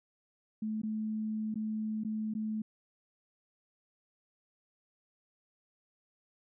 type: tone with dropouts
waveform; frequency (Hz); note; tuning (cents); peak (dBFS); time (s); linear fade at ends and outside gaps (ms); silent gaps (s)
sine; 216.7; A3; -26; -32; 0.62-2.62; 5; 0.818-0.833 / 1.543-1.556 / 2.037-2.048 / 2.339-2.35
effects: none